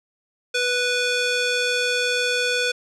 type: tone with band-pass filter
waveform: square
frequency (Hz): 492.9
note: B4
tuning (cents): -3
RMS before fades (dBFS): -22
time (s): 0.54-2.72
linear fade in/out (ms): 10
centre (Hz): 3200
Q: 0.78
effects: resampled to 24000 Hz + 8-bit